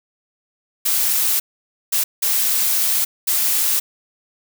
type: noise bursts at uneven times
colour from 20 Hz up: blue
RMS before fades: -18 dBFS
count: 4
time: 0.85-1.4 / 1.92-2.04 / 2.22-3.05 / 3.27-3.8 s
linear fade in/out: 10 ms
effects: none